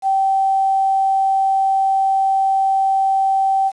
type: tone with quantisation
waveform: sine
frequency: 775 Hz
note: G5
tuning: 20 cents flat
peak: -13 dBFS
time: 0.02-3.72 s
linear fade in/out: 50 ms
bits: 7
effects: resampled to 24000 Hz